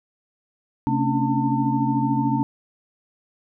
sine tone cluster, 132.2 / 224.8 / 273.9 / 287.5 / 898 Hz, C3 / A3 / C#4 / D4 / A5, +18 / +37 / -21 / -37 / +35 cents, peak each -25 dBFS, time 0.87-2.43 s, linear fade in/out 0 ms, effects none

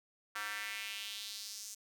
square tone with high-pass filter sweep, 104.5 Hz, G#2, 11 cents sharp, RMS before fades -43 dBFS, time 0.35-1.75 s, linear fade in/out 10 ms, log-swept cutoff 1400 to 6600 Hz, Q 2.5, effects none

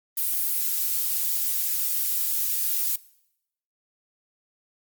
violet noise, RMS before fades -25 dBFS, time 0.17-2.96 s, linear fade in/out 5 ms, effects noise-tail reverb RT60 0.8 s tail -21 dB re dry + Opus 32 kbps

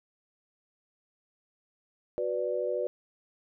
sine chord, B minor, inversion second, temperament equal, 370 / 493.9 / 587.3 Hz, F#4 / B4 / D5, 0 / 0 / 0 cents, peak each -34 / -31 / -32 dBFS, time 2.18-2.87 s, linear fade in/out 0 ms, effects none

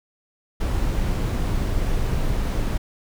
brown noise, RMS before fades -22 dBFS, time 0.6-2.78 s, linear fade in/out 10 ms, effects none

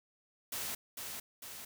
white noise with echo, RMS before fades -39 dBFS, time 0.52-0.75 s, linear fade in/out 5 ms, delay 450 ms, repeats 2, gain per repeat -4 dB, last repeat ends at 1.65 s, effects none

